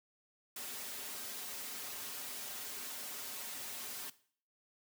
white noise with comb filter, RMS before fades -44 dBFS, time 0.56-4.1 s, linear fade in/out 5 ms, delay 6 ms, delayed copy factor -0.9, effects noise-tail reverb RT60 0.5 s tail -17 dB re dry + high-pass 150 Hz 12 dB/octave

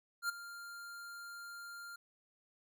square tone with ADSR envelope, 1396.9 Hz, F6, in tune, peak -32 dBFS, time 0.22-1.96 s, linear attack 71 ms, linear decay 13 ms, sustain -15 dB, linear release 5 ms, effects none

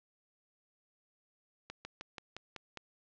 slowing click train, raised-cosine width 0.2 ms, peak -25 dBFS, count 7, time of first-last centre 1.7-2.773 s, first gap 150 ms, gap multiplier 1.07, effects low-pass 5000 Hz 12 dB/octave

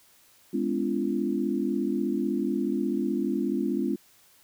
sine tone cluster, 206.9 / 250.7 / 287.1 / 342.3 Hz, G#3 / B3 / D4 / F4, -6 / +26 / -39 / -35 cents, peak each -30 dBFS, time 0.53-3.96 s, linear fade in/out 10 ms, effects white hiss -59 dBFS RMS until 4.43 s

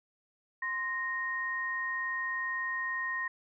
sine tone pair together, 1044.5 / 1861 Hz, C6 / A#6, -3 / -3 cents, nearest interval minor seventh, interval 1000 cents, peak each -38 / -32 dBFS, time 0.62-3.28 s, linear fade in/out 5 ms, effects none

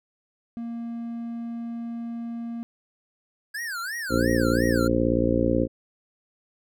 triangle tone, 233.1 Hz, A#3, in tune, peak -28 dBFS, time 0.57-2.63 s, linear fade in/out 0 ms
square tone with vibrato, 1606 Hz, G6, 41 cents sharp, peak -30 dBFS, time 3.54-4.88 s, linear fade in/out 10 ms, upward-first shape sine, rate 2.9 Hz, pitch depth 290 cents each way
harmonic tone, 58.27 Hz, A#1, in tune, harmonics 1 / 2 / 3 / 4 / 5 / 6 / 7 / 8 / 9, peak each -30 / -29 / -35 / -26 / -25 / -29 / -31 / -32 / -26 dBFS, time 4.09-5.68 s, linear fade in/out 50 ms
effects none

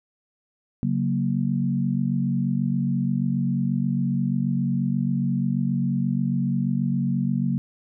sine chord, F# major, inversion second, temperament equal, 138.59 / 185 / 233.1 Hz, C#3 / F#3 / A#3, 0 / 0 / 0 cents, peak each -25 dBFS, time 0.83-7.58 s, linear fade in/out 0 ms, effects none

